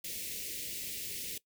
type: band-stop noise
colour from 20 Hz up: white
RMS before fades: -40 dBFS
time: 0.04-1.38 s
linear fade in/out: 5 ms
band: 530 to 2000 Hz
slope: 48 dB/octave
effects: noise-tail reverb RT60 0.1 s tail -20 dB re dry